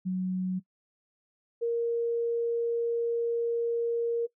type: tone pair in turn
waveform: sine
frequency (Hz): 185 / 467.3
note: F#3 / A#4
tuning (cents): 0 / +4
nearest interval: octave + major third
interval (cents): 1604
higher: second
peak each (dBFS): -27 / -25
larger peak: second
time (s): 0.05-0.6 / 1.61-4.27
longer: second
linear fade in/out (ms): 20
effects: noise-tail reverb RT60 0.1 s tail -20 dB re dry